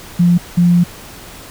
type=tone bursts at uneven times; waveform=sine; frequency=174.61 Hz; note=F3; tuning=in tune; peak=-7 dBFS; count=2; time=0.19-0.38 / 0.57-0.84 s; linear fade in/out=10 ms; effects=pink hiss -35 dBFS RMS until 1.5 s